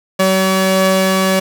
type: tone pair together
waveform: sawtooth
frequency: 190 / 568.5 Hz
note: F#3 / C#5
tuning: +46 / +44 cents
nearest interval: octave + perfect fifth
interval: 1898 cents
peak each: -10 dBFS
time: 0.19-1.4 s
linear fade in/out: 10 ms
effects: none